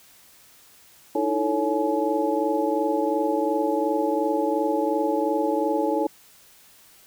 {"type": "tone cluster", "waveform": "sine", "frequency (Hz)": [305.8, 328.6, 441.2, 557, 848], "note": ["D#4", "E4", "A4", "C#5", "G#5"], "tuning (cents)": [-30, -5, 5, 8, 36], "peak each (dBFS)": -27, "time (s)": [1.15, 6.07], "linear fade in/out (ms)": 5, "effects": ["white hiss -53 dBFS RMS until 7.06 s"]}